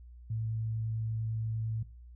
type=tone; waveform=sine; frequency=111.4 Hz; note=A2; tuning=22 cents sharp; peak=-31 dBFS; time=0.3-1.83 s; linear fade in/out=5 ms; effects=noise-tail reverb RT60 0.4 s tail -20 dB re dry + added 60 Hz sine -48 dBFS peak until 2.15 s